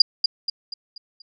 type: tone with echo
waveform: sine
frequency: 4838 Hz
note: D#8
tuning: 49 cents flat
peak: -7 dBFS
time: 0-0.02 s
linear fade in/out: 5 ms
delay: 240 ms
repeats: 5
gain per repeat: -7 dB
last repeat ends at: 1.22 s
effects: none